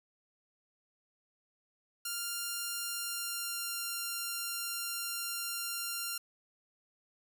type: tone with pitch glide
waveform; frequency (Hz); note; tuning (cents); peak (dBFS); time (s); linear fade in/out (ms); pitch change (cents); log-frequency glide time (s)
5% pulse; 1396.9 to 1388.1; F6 to F6; 0 to -11; -24; 2.05-6.18; 5; -11; 2.82-3.88
effects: none